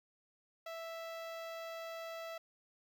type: tone with notch filter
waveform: sawtooth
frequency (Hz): 659.3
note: E5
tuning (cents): 0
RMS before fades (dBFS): -45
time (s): 0.66-2.38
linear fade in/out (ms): 5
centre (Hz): 9300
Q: 0.64
effects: 12-bit